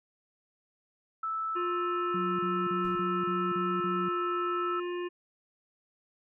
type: tone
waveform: sine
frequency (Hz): 1314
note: E6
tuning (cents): -6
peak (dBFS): -30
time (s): 1.23-4.8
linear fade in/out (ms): 5
type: harmonic tone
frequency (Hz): 353.3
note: F4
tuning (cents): +20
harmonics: 1 / 3 / 5 / 7 / 8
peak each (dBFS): -32 / -42 / -46 / -49 / -50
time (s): 1.55-5.09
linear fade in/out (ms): 20
type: tone bursts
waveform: sine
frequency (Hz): 183.2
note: F#3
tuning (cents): -17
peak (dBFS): -33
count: 7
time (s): 2.14-4.088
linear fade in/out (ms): 5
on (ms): 250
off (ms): 33
type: noise with exponential decay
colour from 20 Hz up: brown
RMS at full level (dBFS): -45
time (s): 2.84-3.22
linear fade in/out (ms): 5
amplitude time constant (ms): 81
effects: none